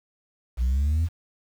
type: exponential sweep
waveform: sine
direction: up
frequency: 58.5 to 86.5 Hz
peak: -17 dBFS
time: 0.57-1.09 s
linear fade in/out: 50 ms
effects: tanh soft clip ceiling -19 dBFS + 8-bit